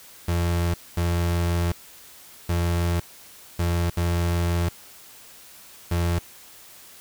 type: tone bursts at uneven times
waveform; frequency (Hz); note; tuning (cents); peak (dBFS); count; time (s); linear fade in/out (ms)
35% pulse; 86; F2; -26; -19; 6; 0.28-0.74 / 0.97-1.72 / 2.49-3 / 3.59-3.9 / 3.97-4.69 / 5.91-6.19; 5
effects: white hiss -47 dBFS RMS until 7 s